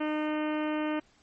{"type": "harmonic tone", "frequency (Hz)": 305.2, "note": "D#4", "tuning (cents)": -33, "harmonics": [1, 2, 3, 4, 5, 6, 7, 8, 9, 10], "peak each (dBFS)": [-29, -35, -39, -41, -43, -45, -46, -47, -48, -49], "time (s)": [0, 1], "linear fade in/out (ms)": 10, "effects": ["pink hiss -64 dBFS RMS until 1.22 s", "MP3 32 kbps"]}